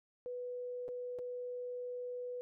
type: tone with dropouts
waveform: sine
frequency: 493.6 Hz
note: B4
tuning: 1 cent flat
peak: -39 dBFS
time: 0.26-2.41 s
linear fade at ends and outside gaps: 0 ms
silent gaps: 0.881-0.888 / 1.187-1.191 s
effects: none